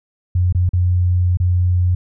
sine tone with dropouts, 89.6 Hz, F2, 45 cents sharp, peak -12 dBFS, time 0.35-1.95 s, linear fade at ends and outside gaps 5 ms, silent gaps 0.526-0.548 / 0.692-0.733 / 1.372-1.4 s, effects none

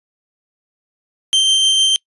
40% pulse tone with tremolo, 3136 Hz, G7, in tune, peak -9 dBFS, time 1.33-1.96 s, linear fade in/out 0 ms, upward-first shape triangle, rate 6.6 Hz, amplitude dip 25%, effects noise-tail reverb RT60 0.1 s tail -24 dB re dry + resampled to 24000 Hz

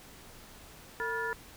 sine tone cluster, 452.9 / 972 / 1419 / 1743 Hz, A#4 / B5 / F6 / A6, -50 / -28 / +27 / -17 cents, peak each -37 / -37 / -37 / -36 dBFS, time 1-1.33 s, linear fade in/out 0 ms, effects pink hiss -52 dBFS RMS until 1.56 s

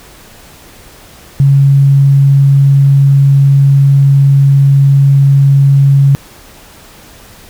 sine tone, 138.59 Hz, C#3, in tune, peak -3 dBFS, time 1.4-6.15 s, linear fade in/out 0 ms, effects pink hiss -37 dBFS RMS until 7.49 s

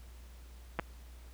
clicks, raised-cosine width 0.5 ms, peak -18 dBFS, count 2, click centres 0.79 / 0.796 s, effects added 60 Hz sine -49 dBFS peak until 1.33 s + pink hiss -61 dBFS RMS until 1.33 s

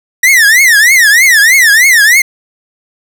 45% pulse tone with vibrato, 1892 Hz, A#6, 25 cents sharp, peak -3 dBFS, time 0.23-2.22 s, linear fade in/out 5 ms, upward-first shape triangle, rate 3.2 Hz, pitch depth 280 cents each way, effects none

